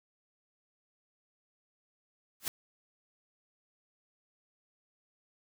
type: noise with exponential growth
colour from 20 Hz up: white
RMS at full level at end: -29 dBFS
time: 2.4-2.48 s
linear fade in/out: 1 ms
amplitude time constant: 17 ms
effects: none